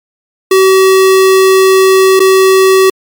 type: tone with dropouts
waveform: square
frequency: 380.6 Hz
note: F#4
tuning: 49 cents sharp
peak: -4 dBFS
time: 0.51-2.9 s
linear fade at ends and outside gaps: 5 ms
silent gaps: 2.195-2.201 s
effects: MP3 96 kbps